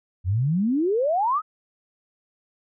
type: exponential sweep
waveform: sine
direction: up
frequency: 84.2 to 1318.5 Hz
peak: -19 dBFS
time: 0.24-1.42 s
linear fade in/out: 50 ms
effects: none